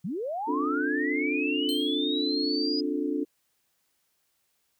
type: linear sweep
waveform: sine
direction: up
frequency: 147.5 to 4978 Hz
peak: -29 dBFS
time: 0.04-2.81 s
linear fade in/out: 10 ms
type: chord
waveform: sine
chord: D minor seventh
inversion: third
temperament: just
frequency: 264.3 / 293.7 / 352.4 / 440.5 Hz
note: C4 / D4 / F4 / A4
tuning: +18 / 0 / +16 / +2 cents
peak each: -33 / -28 / -34 / -34 dBFS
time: 0.47-3.25 s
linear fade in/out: 20 ms
type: tone with exponential decay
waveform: sawtooth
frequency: 4186 Hz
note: C8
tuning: in tune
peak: -28 dBFS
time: 1.69-2.04 s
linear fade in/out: 0 ms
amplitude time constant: 74 ms
effects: white hiss -73 dBFS RMS until 4.79 s